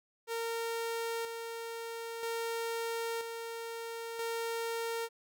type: tone with tremolo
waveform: sawtooth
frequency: 460 Hz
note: A#4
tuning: 23 cents flat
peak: -30 dBFS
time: 0.27-5.09 s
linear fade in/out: 50 ms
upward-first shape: square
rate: 0.51 Hz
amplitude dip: 45%
effects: none